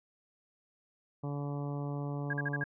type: harmonic tone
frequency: 143.4 Hz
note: D3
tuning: 41 cents flat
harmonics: 1 / 2 / 3 / 4 / 5 / 6 / 7 / 8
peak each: -35 / -41 / -45 / -47 / -49 / -51 / -52 / -53 dBFS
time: 1.23-2.64 s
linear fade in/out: 10 ms
type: tone bursts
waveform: sine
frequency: 1630 Hz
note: G#6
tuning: 33 cents flat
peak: -31 dBFS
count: 5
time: 2.3-2.641 s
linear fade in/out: 5 ms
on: 33 ms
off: 44 ms
effects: none